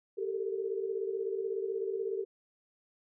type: tone cluster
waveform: sine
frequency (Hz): 389.2 / 440.1 / 456.4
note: G4 / A4 / A#4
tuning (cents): -12 / 0 / -37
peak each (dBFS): -34 / -37 / -39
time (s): 0.17-2.25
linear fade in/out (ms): 20
effects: none